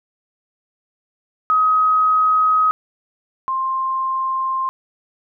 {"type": "tone pair in turn", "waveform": "sine", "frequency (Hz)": [1264, 1054], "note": ["D#6", "C6"], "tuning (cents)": [27, 12], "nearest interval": "minor third", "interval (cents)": 315, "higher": "first", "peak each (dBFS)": [-12, -18], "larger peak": "first", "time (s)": [[1.5, 2.71], [3.48, 4.69]], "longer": "neither", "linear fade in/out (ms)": 0, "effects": []}